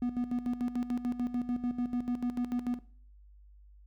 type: tone with tremolo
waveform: triangle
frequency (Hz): 244.5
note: B3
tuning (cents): -17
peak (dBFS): -26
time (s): 0.02-2.79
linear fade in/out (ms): 2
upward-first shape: square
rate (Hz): 6.8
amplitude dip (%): 70
effects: noise-tail reverb RT60 0.5 s tail -20 dB re dry + added 50 Hz sine -53 dBFS peak until 3.86 s